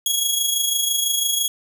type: tone with amplitude modulation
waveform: 15% pulse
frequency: 3322 Hz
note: G#7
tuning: in tune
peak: -9 dBFS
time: 0.06-1.48 s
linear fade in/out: 2 ms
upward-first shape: sine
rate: 26 Hz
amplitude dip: 50%
effects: none